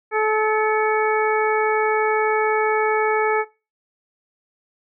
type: harmonic tone with a mistuned harmonic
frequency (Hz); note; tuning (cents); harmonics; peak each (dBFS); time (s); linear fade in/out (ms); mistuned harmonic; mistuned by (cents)
432; A4; -32; 1 / 2 / 3 / 4 / 5; -20 / -23 / -25 / -26 / -27; 0.11-3.45; 50; 5; +53
effects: noise-tail reverb RT60 0.3 s tail -20 dB re dry